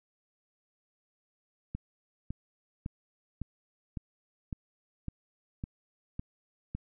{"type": "click train", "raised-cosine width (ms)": 5, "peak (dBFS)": -23, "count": 10, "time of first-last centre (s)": [1.75, 6.75], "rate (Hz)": 1.8, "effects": []}